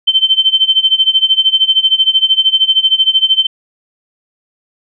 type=tone with tremolo; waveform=sine; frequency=3094 Hz; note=G7; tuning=23 cents flat; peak=-4 dBFS; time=0.07-3.47 s; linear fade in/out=10 ms; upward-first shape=sine; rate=13 Hz; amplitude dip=90%; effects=none